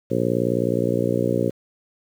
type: harmonic tone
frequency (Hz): 59.5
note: A#1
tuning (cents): +36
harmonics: 2 / 3 / 4 / 5 / 6 / 7 / 8 / 9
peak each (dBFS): -27 / -27 / -27 / -27 / -27 / -27 / -27 / -27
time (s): 0.1-1.51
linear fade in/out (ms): 20
effects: 8-bit